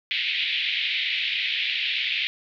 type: band-pass noise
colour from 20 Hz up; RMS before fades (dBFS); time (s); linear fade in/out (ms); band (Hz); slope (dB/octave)
pink; -26; 0.11-2.27; 0; 2100 to 3800; 48
effects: none